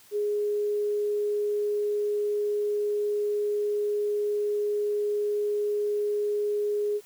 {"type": "tone", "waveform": "sine", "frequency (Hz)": 415.3, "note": "G#4", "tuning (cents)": 0, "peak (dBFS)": -24, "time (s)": [0.11, 7.01], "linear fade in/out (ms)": 50, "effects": ["white hiss -55 dBFS RMS until 7.05 s"]}